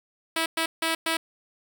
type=tone bursts at uneven times; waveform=5% pulse; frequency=325.8 Hz; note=E4; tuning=20 cents flat; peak=-12 dBFS; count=4; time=0.36-0.46 / 0.57-0.66 / 0.82-0.95 / 1.06-1.17 s; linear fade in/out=5 ms; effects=none